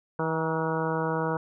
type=harmonic tone with a mistuned harmonic; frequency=161.1 Hz; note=E3; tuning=39 cents flat; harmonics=1 / 2 / 3 / 4 / 5 / 6 / 7 / 8 / 9; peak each=-31 / -34 / -30 / -36 / -37 / -33 / -38 / -38 / -37 dBFS; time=0.19-1.37 s; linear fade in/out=2 ms; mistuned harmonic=6; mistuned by=-30 cents; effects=none